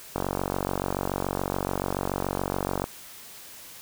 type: click train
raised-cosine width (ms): 1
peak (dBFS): -12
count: 127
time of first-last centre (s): 0.16-2.841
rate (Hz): 47
effects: white hiss -45 dBFS RMS until 3.81 s